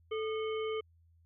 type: harmonic tone with a mistuned harmonic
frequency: 437.9 Hz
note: A4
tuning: 8 cents flat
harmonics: 1 / 3 / 5 / 7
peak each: -33 / -43 / -46 / -47 dBFS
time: 0.11-0.81 s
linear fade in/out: 10 ms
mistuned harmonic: 3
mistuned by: -130 cents
effects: added 83 Hz sine -62 dBFS peak until 1.25 s